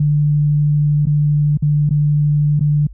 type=tone with dropouts; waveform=sine; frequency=147.9 Hz; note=D3; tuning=13 cents sharp; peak=-11 dBFS; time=0-2.87 s; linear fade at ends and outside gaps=5 ms; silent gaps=1.056-1.068 / 1.573-1.623 / 1.893-1.907 / 2.595-2.607 s; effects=added 50 Hz sine -33 dBFS peak until 2.93 s